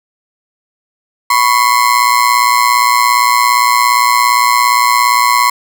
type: ring-modulated tone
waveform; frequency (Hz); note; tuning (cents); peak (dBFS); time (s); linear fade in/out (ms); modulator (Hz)
35% pulse; 1046.5; C6; 0; -3; 1.3-5.5; 5; 58.7
effects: none